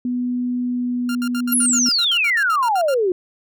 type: tone with pitch glide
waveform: sine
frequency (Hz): 246.9 to 245.2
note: B3 to B3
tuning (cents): 0 to -12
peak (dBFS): -19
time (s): 0.05-1.89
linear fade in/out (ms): 2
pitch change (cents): -12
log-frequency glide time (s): 0.6-1.05
type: tone bursts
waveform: sawtooth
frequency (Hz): 1396.9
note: F6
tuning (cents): 0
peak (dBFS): -23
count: 15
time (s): 1.09-2.942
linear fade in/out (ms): 2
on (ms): 60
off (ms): 68
type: exponential sweep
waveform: sine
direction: down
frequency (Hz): 11700 to 348.3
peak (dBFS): -15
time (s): 1.52-3.12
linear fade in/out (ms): 2
effects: none